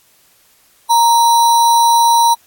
sine tone with sample-and-hold, 932.3 Hz, A#5, in tune, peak -7 dBFS, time 0.89-2.35 s, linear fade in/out 20 ms, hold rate 4900 Hz, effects white hiss -52 dBFS RMS until 2.46 s + AAC 64 kbps

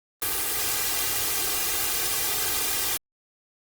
white noise with comb filter, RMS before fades -26 dBFS, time 0.22-2.97 s, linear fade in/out 0 ms, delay 2.5 ms, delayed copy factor +0.75, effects Opus 32 kbps

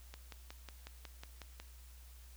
click train, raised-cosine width 0.2 ms, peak -30 dBFS, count 9, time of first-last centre 0.14-1.6 s, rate 5.48 Hz, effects added 61 Hz sine -53 dBFS peak until 2.36 s + white hiss -63 dBFS RMS until 2.36 s

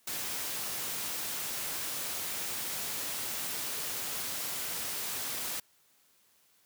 white noise, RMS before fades -36 dBFS, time 0.07-5.6 s, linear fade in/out 5 ms, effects white hiss -67 dBFS RMS until 6.65 s + high-pass 80 Hz 12 dB/octave

